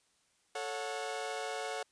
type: chord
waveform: sawtooth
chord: F# minor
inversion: first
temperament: equal with one note detuned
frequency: 440 / 554.4 / 728.5 Hz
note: A4 / C#5 / F#5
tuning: 0 / 0 / -27 cents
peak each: -37 / -38 / -36 dBFS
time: 0.55-1.83 s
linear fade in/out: 5 ms
effects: white hiss -72 dBFS RMS until 1.91 s + resampled to 22050 Hz